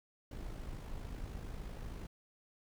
brown noise with amplitude modulation, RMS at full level -42 dBFS, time 0.31-2.07 s, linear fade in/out 5 ms, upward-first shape sine, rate 52.9 Hz, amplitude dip 45%, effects none

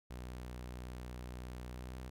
sawtooth tone with pitch glide, 61.74 to 63.22 Hz, B1 to B1, 0 to +41 cents, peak -40 dBFS, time 0.1-2.1 s, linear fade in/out 10 ms, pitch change +41 cents, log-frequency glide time 1.69-1.97 s, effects none

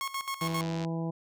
sawtooth tone with tremolo, 1090 Hz, C#6, 29 cents flat, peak -27 dBFS, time 0.01-0.61 s, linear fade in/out 0 ms, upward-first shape square, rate 7.5 Hz, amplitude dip 75%
harmonic tone, 164.81 Hz, E3, in tune, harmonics 1 / 2 / 3 / 4 / 5 / 6, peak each -31 / -37 / -41 / -43 / -45 / -47 dBFS, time 0.41-1.11 s, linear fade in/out 10 ms
click train, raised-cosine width 0.2 ms, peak -24 dBFS, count 42, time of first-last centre 0.42-0.848 s, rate 95.7 Hz
effects none

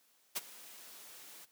white noise with ADSR envelope, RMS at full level -34 dBFS, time 0.35-1.46 s, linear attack 18 ms, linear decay 29 ms, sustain -19 dB, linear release 22 ms, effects white hiss -70 dBFS RMS until 1.51 s + high-pass 200 Hz 12 dB/octave

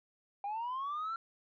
sine linear sweep, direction up, 790 to 1366 Hz, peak -33 dBFS, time 0.44-1.16 s, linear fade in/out 2 ms, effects tanh soft clip ceiling -33 dBFS

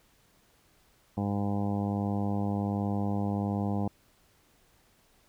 harmonic tone, 101.3 Hz, G#2, 43 cents flat, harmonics 1 / 2 / 3 / 4 / 5 / 6 / 7 / 8 / 9 / 10, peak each -32 / -30 / -37 / -43 / -41 / -46 / -41 / -41 / -48 / -50 dBFS, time 1.17-3.88 s, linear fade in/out 5 ms, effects pink hiss -65 dBFS RMS until 5.28 s

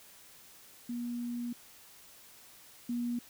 sine tone pair in turn, 239.9 / 239.9 Hz, A#3 / A#3, +50 / +50 cents, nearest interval unison, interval 0 cents, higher neither, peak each -34 / -31 dBFS, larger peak second, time 0.89-1.53 / 2.89-3.19 s, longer first, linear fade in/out 5 ms, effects white hiss -56 dBFS RMS until 3.29 s

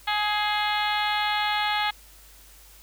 harmonic tone with a mistuned harmonic, 420 Hz, G#4, 19 cents sharp, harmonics 2 / 3 / 4 / 5 / 6 / 7 / 8 / 9 / 10, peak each -26 / -32 / -31 / -31 / -36 / -36 / -32 / -37 / -37 dBFS, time 0.07-1.91 s, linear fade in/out 10 ms, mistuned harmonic 4, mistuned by -20 cents, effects added 50 Hz sine -52 dBFS peak until 2.82 s + white hiss -52 dBFS RMS until 2.82 s

